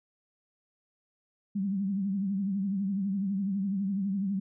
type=tone with vibrato; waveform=sine; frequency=196 Hz; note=G3; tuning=in tune; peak=-27 dBFS; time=1.55-4.4 s; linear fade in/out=10 ms; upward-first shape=triangle; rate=12 Hz; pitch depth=100 cents each way; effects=none